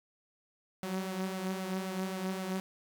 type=tone with flanger; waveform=sawtooth; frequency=188.3 Hz; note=F#3; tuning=31 cents sharp; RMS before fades=-36 dBFS; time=0.83-2.6 s; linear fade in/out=0 ms; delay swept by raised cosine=1.4 to 5.5 ms; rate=3.8 Hz; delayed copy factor=+0.5; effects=none